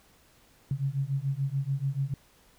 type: beating tone pair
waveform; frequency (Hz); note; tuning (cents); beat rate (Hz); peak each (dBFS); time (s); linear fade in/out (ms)
sine; 134.1 / 141; C3 / C#3; +43 / +30; 6.9; -30; 0.71-2.14; 2
effects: pink hiss -61 dBFS RMS until 2.58 s